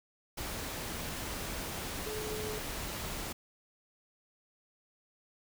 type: tone in noise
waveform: sine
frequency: 428.7 Hz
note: A4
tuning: 45 cents flat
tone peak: -38 dBFS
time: 2.06-2.59 s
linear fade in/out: 10 ms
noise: pink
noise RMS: -39 dBFS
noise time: 0.37-3.33 s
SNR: -2 dB
effects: none